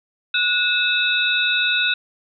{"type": "tone cluster", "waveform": "sine", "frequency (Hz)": [1462, 2604, 3587, 3819], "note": ["F#6", "E7", "A7", "A#7"], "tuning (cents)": [-21, -22, 33, 41], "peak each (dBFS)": [-21, -21, -26, -22], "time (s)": [0.34, 1.94], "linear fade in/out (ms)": 5, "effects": []}